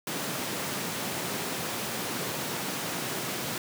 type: high-pass noise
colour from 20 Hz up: pink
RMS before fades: -33 dBFS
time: 0.07-3.58 s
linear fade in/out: 2 ms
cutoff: 130 Hz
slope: 24 dB/octave
effects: none